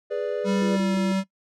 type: chord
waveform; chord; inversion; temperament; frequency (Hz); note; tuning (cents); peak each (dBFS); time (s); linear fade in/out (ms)
triangle; G# diminished; none; equal; 415.3 / 493.9 / 587.3; G#4 / B4 / D5; 0 / 0 / 0; -27; 0.1-0.77; 20
type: tone with pitch glide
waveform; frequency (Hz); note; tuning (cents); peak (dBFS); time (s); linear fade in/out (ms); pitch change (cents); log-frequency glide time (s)
square; 196 to 192.19; G3 to G3; 0 to -34; -22; 0.44-1.24; 50; -34; 0.61-0.94
type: tone bursts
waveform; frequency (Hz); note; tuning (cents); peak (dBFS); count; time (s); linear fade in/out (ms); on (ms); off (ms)
sine; 344.3; F4; -25; -30; 3; 0.62-1.12; 0; 150; 25
effects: noise-tail reverb RT60 0.1 s tail -19 dB re dry + low-pass 7000 Hz 12 dB/octave